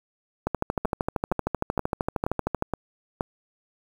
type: two click trains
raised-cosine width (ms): 1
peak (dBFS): -11 / -10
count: 6 / 29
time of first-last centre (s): 0.85-3.208 / 0.47-2.624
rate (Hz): 2.12 / 13
effects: 7-bit